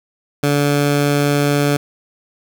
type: tone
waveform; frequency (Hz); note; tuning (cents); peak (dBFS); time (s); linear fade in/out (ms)
15% pulse; 144.2; D3; -31; -7; 0.43-1.77; 5
effects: none